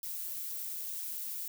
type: noise with amplitude modulation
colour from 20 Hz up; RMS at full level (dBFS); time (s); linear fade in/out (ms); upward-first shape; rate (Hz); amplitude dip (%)
violet; -37; 0.03-1.48; 2; sine; 169; 45
effects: none